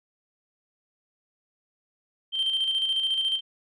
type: tone with tremolo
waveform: sine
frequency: 3136 Hz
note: G7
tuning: in tune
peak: -20 dBFS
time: 2.32-3.41 s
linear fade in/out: 50 ms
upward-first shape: square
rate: 14 Hz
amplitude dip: 45%
effects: tanh soft clip ceiling -19 dBFS